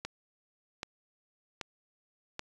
click train, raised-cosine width 0.2 ms, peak -19 dBFS, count 4, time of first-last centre 0.05-2.394 s, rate 1.28 Hz, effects resampled to 24000 Hz

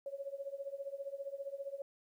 sine tone with tremolo, 554.4 Hz, C#5, in tune, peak -36 dBFS, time 0.06-1.82 s, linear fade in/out 2 ms, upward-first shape triangle, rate 15 Hz, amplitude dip 95%, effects 12-bit

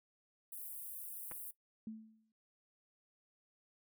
white high-pass noise, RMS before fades -47 dBFS, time 0.52-1.51 s, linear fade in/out 5 ms, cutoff 9300 Hz, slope 48 dB/octave
clicks, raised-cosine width 0.5 ms, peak -35 dBFS, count 2, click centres 1.313 / 1.319 s
sine tone with exponential decay, 220 Hz, A3, in tune, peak -40 dBFS, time 1.87-2.32 s, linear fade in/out 2 ms, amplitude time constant 96 ms
effects noise-tail reverb RT60 0.1 s tail -17 dB re dry

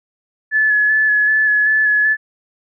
sine tone with vibrato, 1717 Hz, A6, 43 cents flat, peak -11 dBFS, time 0.51-2.17 s, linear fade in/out 50 ms, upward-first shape square, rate 2.6 Hz, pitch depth 17 cents each way, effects none

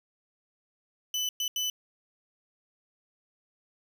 30% pulse tone bursts at uneven times, 3000 Hz, F#7, 23 cents sharp, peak -25 dBFS, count 3, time 1.14-1.29 / 1.4-1.48 / 1.56-1.7 s, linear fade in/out 2 ms, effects none

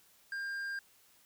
sine tone with tanh clipping, 1600 Hz, G6, 35 cents sharp, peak -37 dBFS, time 0.32-0.79 s, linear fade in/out 2 ms, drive 6 dB, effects white hiss -65 dBFS RMS until 1.25 s

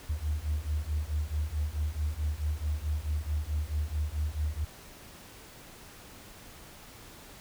sine beating tone pair, 73.4 / 78 Hz, D2 / D#2, 0 / +5 cents, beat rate 4.6 Hz, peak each -31 dBFS, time 0.09-4.65 s, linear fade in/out 10 ms, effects tanh soft clip ceiling -22 dBFS + pink hiss -50 dBFS RMS until 7.4 s

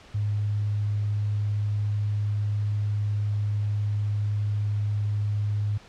sine tone, 103.83 Hz, G#2, in tune, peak -23 dBFS, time 0.14-5.78 s, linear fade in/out 10 ms, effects pink hiss -50 dBFS RMS until 5.88 s + low-pass 5000 Hz 12 dB/octave

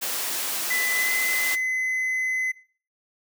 white noise, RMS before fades -28 dBFS, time 0.01-1.56 s, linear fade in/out 20 ms
triangle tone with pitch glide, 2000 to 2034 Hz, B6 to C7, +21 to -50 cents, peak -21 dBFS, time 0.7-2.52 s, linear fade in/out 10 ms, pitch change +29 cents, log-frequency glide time 0.91-1.14 s
effects noise-tail reverb RT60 0.4 s tail -17 dB re dry + high-pass 300 Hz 12 dB/octave

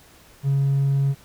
triangle tone, 138.3 Hz, C#3, 4 cents flat, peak -14 dBFS, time 0.43-1.15 s, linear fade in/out 50 ms, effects tanh soft clip ceiling -13 dBFS + pink hiss -51 dBFS RMS until 1.24 s

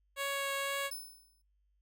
10% pulse tone with vibrato, 554.4 Hz, C#5, in tune, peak -25 dBFS, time 0.16-0.91 s, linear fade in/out 50 ms, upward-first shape triangle, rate 2 Hz, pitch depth 9 cents each way
5% pulse tone with exponential decay, 5260 Hz, E8, 5 cents flat, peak -31 dBFS, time 0.91-1.42 s, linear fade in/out 5 ms, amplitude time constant 110 ms
effects noise-tail reverb RT60 0.3 s tail -26 dB re dry + added 50 Hz sine -70 dBFS peak until 1.81 s

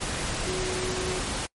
sine tone in noise, 369.7 Hz, F#4, 1 cent flat, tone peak -30 dBFS, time 0.46-1.2 s, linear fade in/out 20 ms, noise pink, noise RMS -30 dBFS, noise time 0-1.47 s, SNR -3 dB, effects noise-tail reverb RT60 0.1 s tail -25 dB re dry + MP3 48 kbps

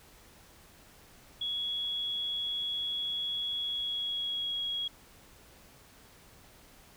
sine tone with pitch glide, 3352 to 3312 Hz, G#7 to G#7, +15 to -5 cents, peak -31 dBFS, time 1.41-4.88 s, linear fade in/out 5 ms, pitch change -20 cents, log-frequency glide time 3.58-4.55 s, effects pink hiss -57 dBFS RMS until 6.96 s

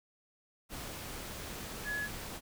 sine tone in noise, 1691 Hz, G#6, 31 cents sharp, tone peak -34 dBFS, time 1.84-2.09 s, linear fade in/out 50 ms, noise pink, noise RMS -43 dBFS, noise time 0.69-2.41 s, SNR +6 dB, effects none

